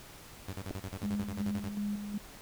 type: tone bursts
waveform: sawtooth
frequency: 96.2 Hz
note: G2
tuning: 32 cents flat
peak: -33 dBFS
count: 14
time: 0.48-1.687 s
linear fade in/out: 5 ms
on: 50 ms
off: 39 ms
type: clicks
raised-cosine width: 2 ms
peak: -26 dBFS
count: 2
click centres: 0.708 / 0.711 s
type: tone with tremolo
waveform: sine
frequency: 205.7 Hz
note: G#3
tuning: 16 cents flat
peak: -31 dBFS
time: 1.03-2.18 s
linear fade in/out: 5 ms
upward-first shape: square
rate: 2.7 Hz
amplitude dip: 50%
effects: pink hiss -51 dBFS RMS until 2.41 s